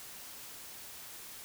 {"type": "silence", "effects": ["white hiss -48 dBFS RMS until 1.44 s"]}